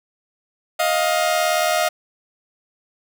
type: tone pair together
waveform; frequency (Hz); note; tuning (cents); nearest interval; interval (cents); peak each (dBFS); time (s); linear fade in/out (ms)
sawtooth; 627 / 705.3; D#5 / F5; +13 / +17; major second; 204; -16; 0.79-1.89; 10
effects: none